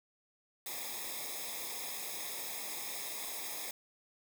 white noise with comb filter, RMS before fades -41 dBFS, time 0.66-3.71 s, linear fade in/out 2 ms, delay 0.68 ms, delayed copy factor -0.9, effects none

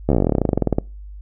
slowing click train, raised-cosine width 2 ms, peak -3 dBFS, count 24, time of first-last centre 0.09-0.785 s, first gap 13 ms, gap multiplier 1.07, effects noise-tail reverb RT60 0.3 s tail -25 dB re dry + added 50 Hz sine -33 dBFS peak until 1.21 s

